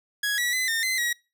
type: tone with pitch steps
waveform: sawtooth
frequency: 1666 / 1937 / 2025 / 1821 / 2051 / 1910 Hz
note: G#6 / B6 / B6 / A#6 / C7 / A#6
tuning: +5 / -34 / +43 / -41 / -35 / +42 cents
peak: -20 dBFS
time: 0.23-1.13 s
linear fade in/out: 5 ms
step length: 150 ms
effects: noise-tail reverb RT60 0.3 s tail -26 dB re dry